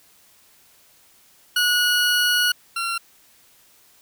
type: tone pair in turn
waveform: 20% pulse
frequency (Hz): 1458 / 1369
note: F#6 / F6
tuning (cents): -26 / -35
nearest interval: minor second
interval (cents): 109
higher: first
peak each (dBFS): -12 / -18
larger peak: first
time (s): 1.56-2.52 / 2.76-2.98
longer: first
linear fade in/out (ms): 5
effects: white hiss -55 dBFS RMS until 4.01 s